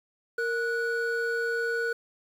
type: tone pair together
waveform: triangle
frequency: 463.6 / 1471.8 Hz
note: A#4 / F#6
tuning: -10 / -10 cents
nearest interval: octave + minor sixth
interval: 2000 cents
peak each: -27 dBFS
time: 0.38-1.93 s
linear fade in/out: 5 ms
effects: 9-bit